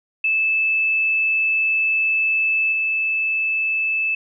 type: tone with level steps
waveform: sine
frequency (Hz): 2623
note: E7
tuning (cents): -9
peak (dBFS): -16 / -18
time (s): 0.24-4.15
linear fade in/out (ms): 5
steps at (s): 2.72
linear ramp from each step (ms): 5
effects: none